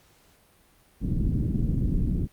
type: low-pass noise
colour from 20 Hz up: pink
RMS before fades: -25 dBFS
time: 1-2.28 s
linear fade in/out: 50 ms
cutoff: 270 Hz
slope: 24 dB/octave
effects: pink hiss -60 dBFS RMS until 2.32 s + Opus 48 kbps

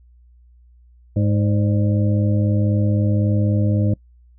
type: harmonic tone with a mistuned harmonic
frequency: 103.83 Hz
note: G#2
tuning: in tune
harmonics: 1 / 2 / 3 / 5 / 6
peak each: -16 / -22 / -26 / -30 / -32 dBFS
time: 1.16-3.94 s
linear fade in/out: 5 ms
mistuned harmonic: 6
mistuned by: -63 cents
effects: noise-tail reverb RT60 0.1 s tail -24 dB re dry + added 60 Hz sine -47 dBFS peak until 4.38 s

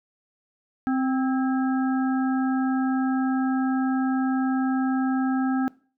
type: harmonic tone with a mistuned harmonic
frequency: 261.6 Hz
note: C4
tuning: in tune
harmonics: 1 / 3 / 5 / 6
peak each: -21 / -31 / -35 / -37 dBFS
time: 0.87-5.68 s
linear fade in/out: 0 ms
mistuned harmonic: 6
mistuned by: +56 cents
effects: noise-tail reverb RT60 0.4 s tail -21 dB re dry

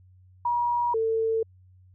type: tone pair in turn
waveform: sine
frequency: 958 / 447.7 Hz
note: A#5 / A4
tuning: +47 / +30 cents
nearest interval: octave + minor second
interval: 1317 cents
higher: first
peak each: -22 / -22 dBFS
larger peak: neither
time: 0.45-0.94 / 0.94-1.43 s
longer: neither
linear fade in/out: 5 ms
effects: added 92 Hz sine -52 dBFS peak until 1.94 s

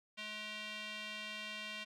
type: tone with band-pass filter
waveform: square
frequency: 212.7 Hz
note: G#3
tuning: 42 cents sharp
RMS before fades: -45 dBFS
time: 0.17-1.85 s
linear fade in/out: 20 ms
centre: 2900 Hz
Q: 2.4
effects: none

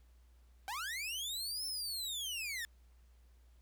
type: linear two-way sweep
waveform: sawtooth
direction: up then down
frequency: 747 to 5340 to 1740 Hz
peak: -35 dBFS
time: 0.68-2.65 s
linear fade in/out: 0 ms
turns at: 1.66 s
effects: added 60 Hz sine -60 dBFS peak until 3.61 s + pink hiss -75 dBFS RMS until 3.61 s

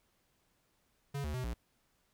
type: tone with pitch steps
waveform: square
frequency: 140.8 / 74.5 / 127.1 / 58.6 Hz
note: C#3 / D2 / C3 / A#1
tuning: +27 / +25 / -50 / +10 cents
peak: -36 dBFS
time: 1.14-1.54 s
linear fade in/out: 10 ms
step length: 100 ms
effects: pink hiss -75 dBFS RMS until 2.13 s

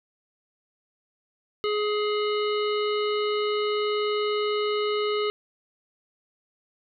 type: harmonic tone with a mistuned harmonic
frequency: 419.7 Hz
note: G#4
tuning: 18 cents sharp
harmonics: 1 / 3 / 5 / 7 / 9 / 10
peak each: -24 / -31 / -36 / -35 / -40 / -41 dBFS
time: 1.64-5.3 s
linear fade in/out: 0 ms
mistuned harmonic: 9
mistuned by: -16 cents
effects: none

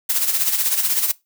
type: noise with tremolo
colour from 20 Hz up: blue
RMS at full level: -17 dBFS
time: 0.09-1.12 s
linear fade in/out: 10 ms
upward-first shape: sine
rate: 16 Hz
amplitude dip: 60%
effects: noise-tail reverb RT60 0.2 s tail -21 dB re dry

